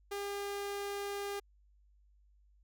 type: tone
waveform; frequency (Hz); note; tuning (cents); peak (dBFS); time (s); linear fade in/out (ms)
sawtooth; 402.8; G4; +47; -33; 0.11-1.4; 10
effects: added 50 Hz sine -63 dBFS peak until 2.63 s